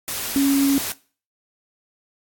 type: tone in noise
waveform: sine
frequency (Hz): 277.2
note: C#4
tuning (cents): 0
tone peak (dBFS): -15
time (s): 0.36-0.78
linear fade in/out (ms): 0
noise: white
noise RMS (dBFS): -27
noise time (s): 0.08-0.92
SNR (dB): +9
effects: noise-tail reverb RT60 0.4 s tail -20 dB re dry + AAC 64 kbps